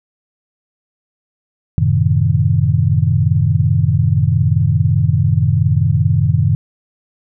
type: chord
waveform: sine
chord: F# diminished seventh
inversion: none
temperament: equal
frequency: 92.5 / 110 / 130.81 / 155.56 Hz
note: F#2 / A2 / C3 / Eb3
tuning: 0 / 0 / 0 / 0 cents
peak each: -16 dBFS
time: 1.78-6.55 s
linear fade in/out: 0 ms
effects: none